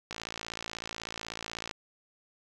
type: click train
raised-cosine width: 0.2 ms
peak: -19 dBFS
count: 91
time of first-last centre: 0.11-1.711 s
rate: 56.2 Hz
effects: none